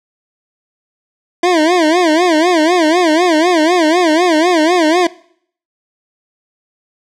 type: tone with vibrato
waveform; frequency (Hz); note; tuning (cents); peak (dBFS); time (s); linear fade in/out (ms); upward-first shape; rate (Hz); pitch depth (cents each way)
25% pulse; 333.7; E4; +21; -5; 1.43-5.07; 5; sine; 4; 160
effects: noise-tail reverb RT60 0.6 s tail -21 dB re dry + low-pass 6000 Hz 12 dB/octave